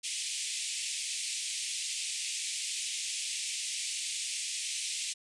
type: band-pass noise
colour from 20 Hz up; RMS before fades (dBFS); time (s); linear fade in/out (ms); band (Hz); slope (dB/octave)
white; -36; 0.03-5.14; 20; 2200 to 9400; 48
effects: resampled to 24000 Hz